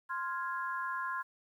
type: chord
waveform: sine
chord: F minor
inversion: second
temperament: equal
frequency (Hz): 1046.5 / 1396.9 / 1661.2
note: C6 / F6 / Ab6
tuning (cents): 0 / 0 / 0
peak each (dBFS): -36 / -40 / -40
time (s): 0.09-1.23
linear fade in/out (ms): 20
effects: 11-bit